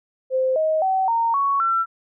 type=tone with pitch steps; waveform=sine; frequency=520 / 629.2 / 761.3 / 921.2 / 1114.6 / 1348.7 Hz; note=C5 / D#5 / F#5 / A#5 / C#6 / E6; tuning=-11 / +19 / +49 / -21 / +9 / +39 cents; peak=-17 dBFS; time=0.3-1.86 s; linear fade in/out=50 ms; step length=260 ms; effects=none